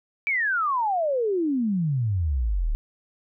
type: exponential sweep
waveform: sine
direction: down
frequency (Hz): 2349 to 34.65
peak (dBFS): -21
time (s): 0.27-2.75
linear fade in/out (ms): 0
effects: none